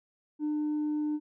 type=tone with tanh clipping; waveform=triangle; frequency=300.7 Hz; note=D4; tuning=41 cents sharp; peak=-28 dBFS; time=0.39-1.2 s; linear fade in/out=50 ms; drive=6 dB; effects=none